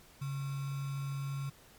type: tone with sample-and-hold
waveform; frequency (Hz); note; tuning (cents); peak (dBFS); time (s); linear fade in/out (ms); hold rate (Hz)
sine; 138.5; C#3; -1; -34; 0.21-1.5; 10; 1225
effects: pink hiss -59 dBFS RMS until 1.78 s + MP3 96 kbps